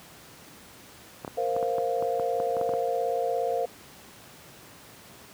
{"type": "clicks", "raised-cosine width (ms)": 1, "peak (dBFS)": -20, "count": 12, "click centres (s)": [1.248, 1.278, 1.565, 1.628, 1.783, 2.025, 2.197, 2.401, 2.568, 2.613, 2.692, 2.737]}
{"type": "chord", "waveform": "sine", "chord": "Bb suspended second", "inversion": "none", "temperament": "equal", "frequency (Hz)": [466.2, 523.3, 698.5], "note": ["Bb4", "C5", "F5"], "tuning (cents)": [0, 0, 0], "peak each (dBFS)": -29, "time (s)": [1.37, 3.66], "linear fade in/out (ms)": 10}
{"effects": ["pink hiss -49 dBFS RMS until 5.33 s", "high-pass 100 Hz 12 dB/octave"]}